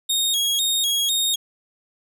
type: tone with vibrato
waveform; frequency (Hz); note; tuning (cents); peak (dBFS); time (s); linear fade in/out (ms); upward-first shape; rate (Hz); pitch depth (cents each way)
sawtooth; 3500; A7; -10; -16; 0.09-1.36; 10; square; 2; 100
effects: none